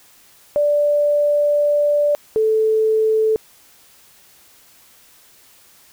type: tone pair in turn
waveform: sine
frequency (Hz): 586 / 438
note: D5 / A4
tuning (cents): -4 / -8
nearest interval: perfect fourth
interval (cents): 504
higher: first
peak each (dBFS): -13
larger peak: neither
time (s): 0.56-2.15 / 2.36-3.36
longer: first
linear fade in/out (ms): 0
effects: white hiss -50 dBFS RMS until 5.92 s